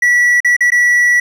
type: tone with dropouts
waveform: triangle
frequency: 1946 Hz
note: B6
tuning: 26 cents flat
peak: -6 dBFS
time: 0.02-1.2 s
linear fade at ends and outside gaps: 5 ms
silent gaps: 0.404-0.446 / 0.566-0.606 / 0.704-0.719 s
effects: none